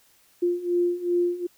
sine beating tone pair, 349.2 / 351.8 Hz, F4 / F4, 0 / +13 cents, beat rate 2.6 Hz, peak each -26 / -23 dBFS, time 0.42-1.47 s, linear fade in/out 10 ms, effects white hiss -60 dBFS RMS until 1.57 s

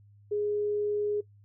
sine tone, 415.3 Hz, G#4, in tune, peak -26 dBFS, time 0.31-1.21 s, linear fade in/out 10 ms, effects noise-tail reverb RT60 0.1 s tail -19 dB re dry + added 102 Hz sine -54 dBFS peak until 1.44 s

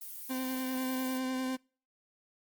violet noise, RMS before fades -43 dBFS, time 0.01-1.18 s, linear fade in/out 5 ms
40% pulse tone with vibrato, 258.9 Hz, C4, 18 cents flat, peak -31 dBFS, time 0.29-1.57 s, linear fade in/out 20 ms, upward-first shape triangle, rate 10 Hz, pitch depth 19 cents each way
effects noise-tail reverb RT60 0.4 s tail -26 dB re dry + Opus 24 kbps

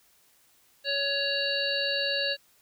harmonic tone, 559 Hz, C#5, 14 cents sharp, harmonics 1 / 3 / 5 / 7 / 8, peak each -32 / -32 / -32 / -32 / -32 dBFS, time 0.84-2.37 s, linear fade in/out 50 ms, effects white hiss -63 dBFS RMS until 2.61 s

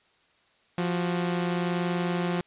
sawtooth tone pair together, 174.62 / 370 Hz, F3 / F#4, 0 / 0 cents, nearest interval octave + minor second, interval 1300 cents, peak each -22 / -30 dBFS, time 0.78-2.41 s, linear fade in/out 2 ms, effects white hiss -64 dBFS RMS until 2.46 s + resampled to 8000 Hz

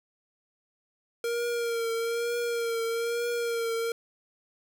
square tone with vibrato, 466.2 Hz, A#4, in tune, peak -28 dBFS, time 1.24-3.92 s, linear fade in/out 2 ms, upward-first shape triangle, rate 1.1 Hz, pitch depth 39 cents each way, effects none

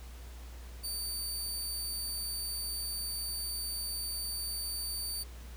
20% pulse tone, 4592 Hz, D8, 40 cents flat, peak -29 dBFS, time 0.83-5.24 s, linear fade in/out 20 ms, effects added 60 Hz sine -44 dBFS peak until 5.56 s + pink hiss -55 dBFS RMS until 5.56 s

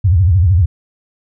sine tone with vibrato, 89.7 Hz, F2, 47 cents sharp, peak -7 dBFS, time 0.04-0.66 s, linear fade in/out 10 ms, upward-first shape sine, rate 13 Hz, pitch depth 230 cents each way, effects none

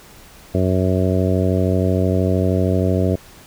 harmonic tone, 93 Hz, F#2, 9 cents sharp, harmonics 1 / 2 / 3 / 4 / 5 / 6 / 7, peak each -18 / -21 / -23 / -24 / -25 / -26 / -26 dBFS, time 0.54-3.16 s, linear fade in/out 10 ms, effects pink hiss -44 dBFS RMS until 3.46 s

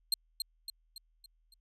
sawtooth tone with echo, 4186 Hz, C8, in tune, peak -23 dBFS, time 0.12-0.14 s, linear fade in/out 2 ms, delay 280 ms, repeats 5, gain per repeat -6 dB, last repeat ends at 1.54 s, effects added 40 Hz sine -68 dBFS peak until 1.6 s + resampled to 32000 Hz

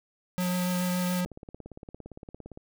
square tone with vibrato, 180.3 Hz, F#3, 45 cents flat, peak -27 dBFS, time 0.38-1.25 s, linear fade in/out 0 ms, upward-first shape sine, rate 7 Hz, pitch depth 10 cents each way
white high-pass noise, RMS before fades -39 dBFS, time 0.4-1.21 s, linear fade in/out 5 ms, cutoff 460 Hz, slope 96 dB/octave
click train, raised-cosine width 2 ms, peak -29 dBFS, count 24, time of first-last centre 1.26-2.574 s, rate 17.5 Hz
effects none

